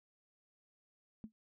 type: tone with exponential decay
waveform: sine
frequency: 218.4 Hz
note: A3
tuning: 13 cents flat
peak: -39 dBFS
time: 1.24-1.32 s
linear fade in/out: 0 ms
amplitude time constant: 16 ms
effects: none